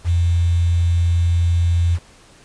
sine tone with quantisation, 85.7 Hz, F2, 32 cents flat, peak -13 dBFS, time 0.04-1.99 s, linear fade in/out 50 ms, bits 6, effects pink hiss -48 dBFS RMS until 2.44 s + resampled to 22050 Hz

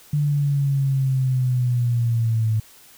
sine linear sweep, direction down, 148 to 108.8 Hz, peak -17 dBFS, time 0.13-2.6 s, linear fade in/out 5 ms, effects white hiss -49 dBFS RMS until 2.97 s

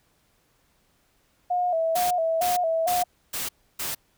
sine tone with vibrato, 684 Hz, F5, 36 cents flat, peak -21 dBFS, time 1.5-3.04 s, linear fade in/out 10 ms, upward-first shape square, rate 2.2 Hz, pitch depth 82 cents each way
white noise bursts, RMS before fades -30 dBFS, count 5, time 1.95-3.95 s, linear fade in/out 10 ms, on 160 ms, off 300 ms
effects pink hiss -66 dBFS RMS until 4.17 s

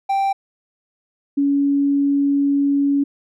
triangle / sine tone pair in turn, 784 / 281.5 Hz, G5 / C#4, 0 / +27 cents, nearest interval octave + tritone, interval 1773 cents, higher first, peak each -14 dBFS, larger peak neither, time 0.09-0.33 / 1.37-3.04 s, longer second, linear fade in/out 10 ms, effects none

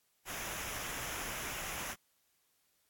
pink noise with comb filter, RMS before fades -41 dBFS, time 0.25-1.96 s, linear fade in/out 50 ms, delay 0.23 ms, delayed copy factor -0.6, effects white hiss -75 dBFS RMS until 2.89 s + AAC 64 kbps

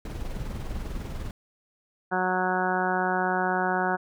brown noise with tremolo, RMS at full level -31 dBFS, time 0.05-1.31 s, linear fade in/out 2 ms, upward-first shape sine, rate 20 Hz, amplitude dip 45%
harmonic tone, 184 Hz, F#3, 9 cents flat, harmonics 1 / 2 / 3 / 4 / 5 / 6 / 7 / 8 / 9, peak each -32 / -31 / -35 / -28 / -31 / -36 / -36 / -30 / -36 dBFS, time 2.11-3.97 s, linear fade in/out 20 ms
effects none

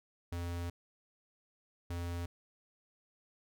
square tone bursts at uneven times, 86.4 Hz, F2, 18 cents flat, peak -37 dBFS, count 2, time 0.32-0.7 / 1.9-2.26 s, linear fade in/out 5 ms, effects none

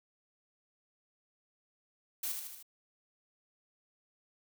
blue noise with echo, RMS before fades -36 dBFS, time 2.23-2.32 s, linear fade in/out 5 ms, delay 77 ms, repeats 4, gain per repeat -4 dB, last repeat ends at 2.628 s, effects none

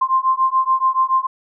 sine beating tone pair, 1046 / 1053 Hz, C6 / C6, -1 / +11 cents, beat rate 7 Hz, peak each -17 dBFS, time 0.01-1.27 s, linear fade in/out 10 ms, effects none

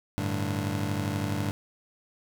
25% pulse chord, G suspended second, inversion none, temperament just, 98 / 110.25 / 147 Hz, G2 / A2 / D3, 0 / +4 / +2 cents, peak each -27 / -30 / -30 dBFS, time 0.18-1.51 s, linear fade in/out 0 ms, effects none

